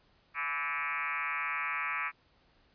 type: tone with frequency modulation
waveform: sine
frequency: 1760 Hz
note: A6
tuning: in tune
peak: -31 dBFS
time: 0.34-2.12 s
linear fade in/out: 50 ms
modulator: 152 Hz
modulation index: 4.7
effects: pink hiss -67 dBFS RMS until 2.74 s + resampled to 11025 Hz